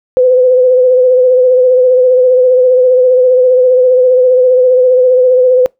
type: tone with vibrato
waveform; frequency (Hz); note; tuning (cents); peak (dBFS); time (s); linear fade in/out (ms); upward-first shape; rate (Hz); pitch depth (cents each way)
sine; 506; B4; +42; -4; 0.17-5.66; 0; sine; 15; 34
effects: noise-tail reverb RT60 0.2 s tail -26 dB re dry